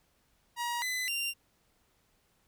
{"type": "tone with pitch steps", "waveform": "sawtooth", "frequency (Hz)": [953, 2012, 2778], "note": ["A#5", "B6", "F7"], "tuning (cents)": [38, 32, -10], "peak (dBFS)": -28, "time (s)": [0.56, 1.34], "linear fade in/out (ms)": 50, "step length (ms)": 260, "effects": ["pink hiss -71 dBFS RMS until 2.47 s"]}